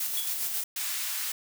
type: noise with tremolo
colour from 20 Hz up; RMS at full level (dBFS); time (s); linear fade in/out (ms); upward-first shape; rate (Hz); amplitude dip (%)
blue; -30; 0-0.64; 5; square; 7.4; 30
type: tone with exponential decay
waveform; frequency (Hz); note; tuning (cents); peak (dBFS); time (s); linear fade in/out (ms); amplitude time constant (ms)
square; 3366; G#7; +23; -30; 0.17-0.39; 2; 46
type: high-pass noise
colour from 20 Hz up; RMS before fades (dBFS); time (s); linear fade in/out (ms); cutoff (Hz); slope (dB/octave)
white; -32; 0.76-1.32; 5; 1300; 12
effects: none